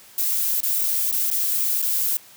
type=noise with dropouts; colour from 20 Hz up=violet; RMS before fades=-22 dBFS; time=0.18-2.17 s; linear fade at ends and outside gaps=2 ms; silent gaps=0.605-0.631 / 1.114-1.125 / 1.303-1.312 / 1.818-1.824 s; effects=white hiss -48 dBFS RMS until 2.36 s + high-pass 60 Hz 12 dB/octave